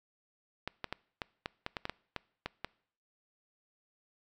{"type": "clicks", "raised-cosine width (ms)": 0.3, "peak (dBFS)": -19, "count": 12, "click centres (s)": [0.676, 0.843, 0.926, 1.218, 1.459, 1.664, 1.768, 1.854, 1.896, 2.163, 2.46, 2.646], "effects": ["noise-tail reverb RT60 0.6 s tail -24 dB re dry"]}